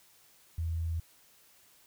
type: tone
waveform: sine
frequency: 82.41 Hz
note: E2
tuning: in tune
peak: -30 dBFS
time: 0.58-1 s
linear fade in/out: 5 ms
effects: white hiss -62 dBFS RMS until 1.86 s

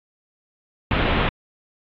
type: low-pass noise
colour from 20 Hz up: pink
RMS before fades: -20 dBFS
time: 0.91-1.29 s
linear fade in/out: 2 ms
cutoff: 3400 Hz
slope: 48 dB/octave
effects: AAC 32 kbps

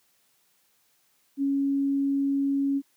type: tone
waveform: sine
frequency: 277.2 Hz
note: C#4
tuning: in tune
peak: -22 dBFS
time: 1.37-2.82 s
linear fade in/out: 50 ms
effects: white hiss -67 dBFS RMS until 2.96 s + high-pass 100 Hz 12 dB/octave

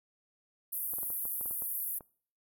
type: band-pass noise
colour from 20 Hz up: white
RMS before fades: -36 dBFS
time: 0.72-1.99 s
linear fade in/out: 10 ms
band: 11000 to 15000 Hz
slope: 48 dB/octave
type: clicks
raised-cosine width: 1 ms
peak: -35 dBFS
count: 10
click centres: 0.936 / 0.985 / 1.031 / 1.103 / 1.254 / 1.411 / 1.458 / 1.51 / 1.622 / 2.008 s
effects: noise-tail reverb RT60 0.5 s tail -25 dB re dry

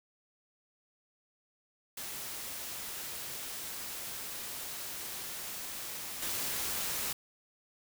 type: noise with level steps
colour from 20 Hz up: white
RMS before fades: -41 / -35 dBFS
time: 1.97-7.13 s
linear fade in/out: 5 ms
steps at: 6.22 s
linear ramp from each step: 5 ms
effects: none

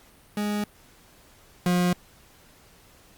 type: tone pair in turn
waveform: 40% pulse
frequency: 207.7 / 178.12 Hz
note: G#3 / F3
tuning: 0 / +34 cents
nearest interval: minor third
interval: 266 cents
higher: first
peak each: -24 / -19 dBFS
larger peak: second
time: 0.37-0.64 / 1.66-1.93 s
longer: neither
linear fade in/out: 2 ms
effects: pink hiss -55 dBFS RMS until 3.17 s + Opus 48 kbps

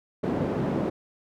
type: band-pass noise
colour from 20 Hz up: white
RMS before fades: -27 dBFS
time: 0.23-0.9 s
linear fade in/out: 10 ms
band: 110 to 380 Hz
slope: 12 dB/octave
effects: none

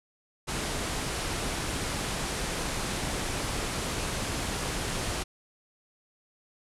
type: low-pass noise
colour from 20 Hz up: pink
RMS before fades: -32 dBFS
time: 0.47-5.24 s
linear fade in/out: 20 ms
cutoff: 11000 Hz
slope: 48 dB/octave
effects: none

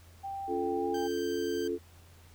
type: tone with pitch glide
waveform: sine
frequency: 786 to 802.1 Hz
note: G5 to G5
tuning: +4 to +40 cents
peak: -35 dBFS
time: 0.23-1.08 s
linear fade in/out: 20 ms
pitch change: +36 cents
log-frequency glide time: 0.74-0.9 s
type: chord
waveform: sine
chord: Db augmented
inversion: none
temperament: equal with one note detuned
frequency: 277.2 / 349.2 / 437.2 Hz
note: Db4 / F4 / A4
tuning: 0 / 0 / -11 cents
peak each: -37 / -33 / -33 dBFS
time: 0.47-1.79 s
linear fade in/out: 50 ms
type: tone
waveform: 15% pulse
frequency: 1568 Hz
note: G6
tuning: in tune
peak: -36 dBFS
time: 0.94-1.68 s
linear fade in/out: 5 ms
effects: added 85 Hz sine -54 dBFS peak until 2.34 s + pink hiss -60 dBFS RMS until 2.34 s

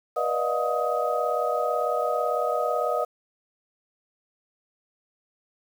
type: tone cluster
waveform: sine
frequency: 485.6 / 592 / 630 / 716 / 1257 Hz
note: B4 / D5 / D#5 / F5 / D#6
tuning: -29 / +14 / +21 / +43 / +17 cents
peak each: -29 dBFS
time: 0.16-3.05 s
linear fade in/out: 10 ms
effects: 8-bit

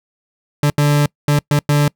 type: tone bursts at uneven times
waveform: 40% pulse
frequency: 146.2 Hz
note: D3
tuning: 7 cents flat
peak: -10 dBFS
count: 5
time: 0.63-0.7 / 0.78-1.06 / 1.28-1.39 / 1.51-1.59 / 1.69-1.88 s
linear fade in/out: 2 ms
effects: noise-tail reverb RT60 0.1 s tail -26 dB re dry

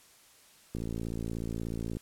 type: click train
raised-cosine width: 3 ms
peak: -23 dBFS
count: 70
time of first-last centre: 0.75-1.969 s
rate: 56.6 Hz
effects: white hiss -59 dBFS RMS until 2.01 s + low-pass 12000 Hz 12 dB/octave

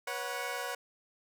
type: chord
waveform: 15% pulse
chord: B suspended second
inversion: none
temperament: equal with one note detuned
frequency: 486.5 / 554.4 / 740 Hz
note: B4 / C#5 / F#5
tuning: -26 / 0 / 0 cents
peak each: -33 dBFS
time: 0.07-0.75 s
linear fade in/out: 5 ms
effects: none

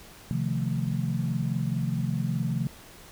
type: chord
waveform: sine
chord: F dominant seventh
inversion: second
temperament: equal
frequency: 130.81 / 155.56 / 174.61 / 220 Hz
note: C3 / Eb3 / F3 / A3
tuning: 0 / 0 / 0 / 0 cents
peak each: -29 / -31 / -31 / -33 dBFS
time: 0.31-2.67 s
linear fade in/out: 0 ms
effects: pink hiss -49 dBFS RMS until 3.11 s

